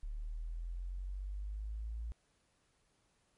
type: linear sweep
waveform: sine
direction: up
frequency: 36.28 to 57.1 Hz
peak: -38 dBFS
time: 0.03-2.12 s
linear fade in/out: 0 ms
effects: pink hiss -75 dBFS RMS until 3.37 s + MP3 48 kbps

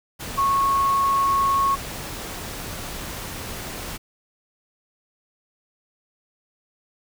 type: tone in noise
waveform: sine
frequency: 1100 Hz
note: C#6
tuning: 14 cents flat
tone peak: -17 dBFS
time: 0.37-1.76 s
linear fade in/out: 20 ms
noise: pink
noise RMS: -33 dBFS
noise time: 0.19-3.98 s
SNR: +13 dB
effects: none

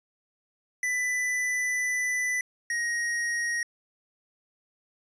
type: tone pair in turn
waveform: square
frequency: 1992 / 1880.2 Hz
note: B6 / A#6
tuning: +14 / +14 cents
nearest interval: minor second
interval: 100 cents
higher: first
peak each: -26 / -27 dBFS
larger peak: first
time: 0.83-2.41 / 2.7-3.63 s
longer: first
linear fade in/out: 2 ms
effects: resampled to 22050 Hz

